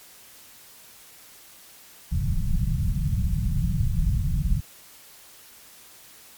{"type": "low-pass noise", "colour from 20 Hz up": "pink", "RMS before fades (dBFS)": -23, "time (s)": [2.11, 4.61], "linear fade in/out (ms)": 20, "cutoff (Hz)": 180, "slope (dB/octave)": 48, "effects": ["white hiss -49 dBFS RMS until 6.37 s", "MP3 96 kbps"]}